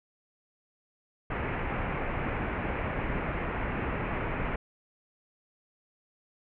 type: low-pass noise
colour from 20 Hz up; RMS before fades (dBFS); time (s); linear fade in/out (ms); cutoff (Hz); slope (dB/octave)
pink; -32; 1.3-4.56; 5; 2500; 48
effects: none